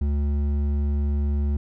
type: tone with hard clipping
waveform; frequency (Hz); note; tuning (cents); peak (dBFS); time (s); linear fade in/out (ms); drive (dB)
sine; 72.1; D2; -31; -22; 0.01-1.57; 5; 8
effects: none